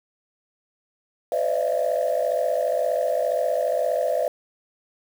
sine tone cluster, 508 / 580 / 622 / 677 Hz, B4 / D5 / D#5 / E5, +49 / -22 / -1 / +46 cents, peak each -25 dBFS, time 1.32-4.28 s, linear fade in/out 2 ms, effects tanh soft clip ceiling -13 dBFS + 7-bit

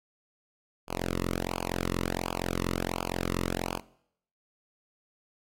sawtooth tone with flanger, 44.25 Hz, F1, 23 cents sharp, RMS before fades -32 dBFS, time 0.87-3.81 s, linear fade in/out 50 ms, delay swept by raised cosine 0.52 to 1.3 ms, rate 1.4 Hz, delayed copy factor -0.95, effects noise-tail reverb RT60 0.7 s tail -21 dB re dry + AAC 48 kbps

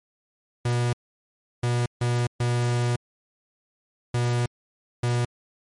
45% pulse tone bursts at uneven times, 121 Hz, B2, 35 cents flat, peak -21 dBFS, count 6, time 0.65-0.93 / 1.63-1.86 / 2.01-2.27 / 2.4-2.96 / 4.14-4.46 / 5.03-5.25 s, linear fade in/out 5 ms, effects MP3 48 kbps

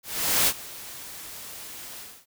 white noise with ADSR envelope, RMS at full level -20 dBFS, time 0.03-2.26 s, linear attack 440 ms, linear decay 60 ms, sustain -20 dB, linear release 270 ms, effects none

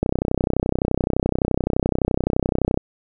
click train, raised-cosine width 2 ms, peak -5 dBFS, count 88, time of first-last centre 0.03-2.774 s, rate 31.7 Hz, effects none

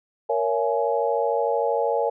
sine chord, A# half-diminished seventh, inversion none, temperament just, 466.2 / 559.4 / 671.3 / 839.1 Hz, A#4 / C#5 / E5 / G#5, 0 / +16 / +31 / +18 cents, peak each -24 / -25 / -28 / -26 dBFS, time 0.29-2.1 s, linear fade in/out 10 ms, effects none

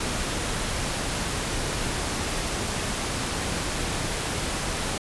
pink noise, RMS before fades -28 dBFS, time 0-4.98 s, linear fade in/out 5 ms, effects resampled to 24000 Hz

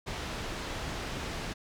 pink low-pass noise, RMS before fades -37 dBFS, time 0.06-1.54 s, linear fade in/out 20 ms, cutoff 5300 Hz, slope 12 dB/octave, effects none

